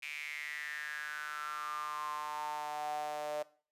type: tone with high-pass filter sweep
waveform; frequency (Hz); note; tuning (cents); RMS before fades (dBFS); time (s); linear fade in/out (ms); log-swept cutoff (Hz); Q
sawtooth; 150; D3; +37; -40; 0.02-3.43; 10; 2400 to 610; 8.6
effects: noise-tail reverb RT60 0.4 s tail -17 dB re dry + resampled to 32000 Hz